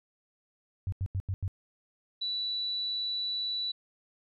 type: tone bursts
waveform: sine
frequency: 95 Hz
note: F#2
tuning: 46 cents sharp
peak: -28 dBFS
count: 5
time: 0.87-1.479 s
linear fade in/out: 0 ms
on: 53 ms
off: 86 ms
type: tone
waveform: sine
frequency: 3951 Hz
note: B7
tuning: in tune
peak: -30 dBFS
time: 2.21-3.72 s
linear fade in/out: 10 ms
effects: none